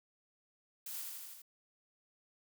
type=noise with echo; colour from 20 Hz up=blue; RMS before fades=-44 dBFS; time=0.86-1.02 s; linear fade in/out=5 ms; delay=80 ms; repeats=5; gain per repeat=-2 dB; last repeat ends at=1.42 s; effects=none